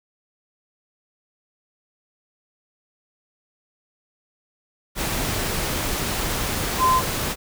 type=tone in noise; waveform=sine; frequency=1031 Hz; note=C6; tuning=26 cents flat; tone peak=-15 dBFS; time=6.78-7.02 s; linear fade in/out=50 ms; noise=pink; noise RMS=-25 dBFS; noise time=4.95-7.36 s; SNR=+7 dB; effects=none